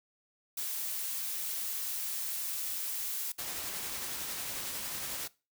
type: noise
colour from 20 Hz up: blue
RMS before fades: -36 dBFS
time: 0.57-3.32 s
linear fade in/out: 5 ms
type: noise with tremolo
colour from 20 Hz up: white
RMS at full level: -37 dBFS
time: 3.38-5.28 s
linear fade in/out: 10 ms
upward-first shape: triangle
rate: 11 Hz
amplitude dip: 25%
effects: noise-tail reverb RT60 0.3 s tail -21 dB re dry